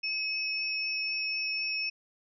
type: tone pair together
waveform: sine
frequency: 2553 / 5398 Hz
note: D#7 / E8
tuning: +44 / +40 cents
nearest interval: octave + minor second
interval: 1296 cents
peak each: -31 / -34 dBFS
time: 0.03-1.9 s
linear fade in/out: 10 ms
effects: none